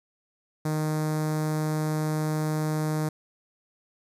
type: tone with notch filter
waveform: sawtooth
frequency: 154.5 Hz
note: D#3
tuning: 12 cents flat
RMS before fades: -27 dBFS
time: 0.65-3.09 s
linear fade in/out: 5 ms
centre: 2900 Hz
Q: 0.74
effects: resampled to 32000 Hz + 10-bit